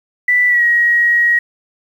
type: tone with pitch glide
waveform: sine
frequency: 1975.5 to 1896.1 Hz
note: B6 to A#6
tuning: 0 to +29 cents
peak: -9 dBFS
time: 0.28-1.39 s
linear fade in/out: 5 ms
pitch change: -71 cents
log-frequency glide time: 0.48-0.63 s
effects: 7-bit